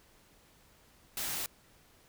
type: noise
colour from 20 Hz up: white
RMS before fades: -36 dBFS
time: 1.17-1.46 s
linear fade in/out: 2 ms
effects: pink hiss -63 dBFS RMS until 2.08 s